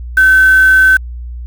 sine tone with quantisation, 1531 Hz, G6, 41 cents flat, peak -4 dBFS, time 0.17-0.97 s, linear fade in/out 5 ms, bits 4, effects added 60 Hz sine -22 dBFS peak until 1.46 s

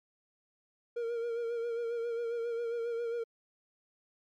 triangle tone with vibrato, 467.3 Hz, A#4, 4 cents sharp, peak -30 dBFS, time 0.96-3.24 s, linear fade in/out 10 ms, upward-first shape sine, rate 7.4 Hz, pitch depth 38 cents each way, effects MP3 96 kbps

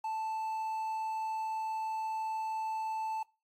triangle tone with quantisation, 880 Hz, A5, in tune, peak -31 dBFS, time 0.04-3.23 s, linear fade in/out 5 ms, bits 10, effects noise-tail reverb RT60 0.3 s tail -23 dB re dry + AAC 48 kbps

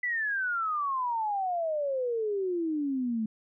sine exponential sweep, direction down, 2003 to 214.5 Hz, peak -27 dBFS, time 0.03-3.26 s, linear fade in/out 5 ms, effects none

